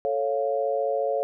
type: chord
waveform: sine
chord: A augmented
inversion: none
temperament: equal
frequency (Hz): 440 / 554.4 / 698.5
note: A4 / C#5 / E#5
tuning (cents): 0 / 0 / 0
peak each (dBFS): -28 / -25 / -29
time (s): 0.05-1.23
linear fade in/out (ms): 0
effects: none